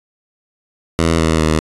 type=tone with pitch steps; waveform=10% pulse; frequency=82.3 / 80.33 / 78.4 Hz; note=E2 / E2 / D#2; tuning=-2 / -44 / +14 cents; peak=-4 dBFS; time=0.99-1.59 s; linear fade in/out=0 ms; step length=200 ms; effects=resampled to 24000 Hz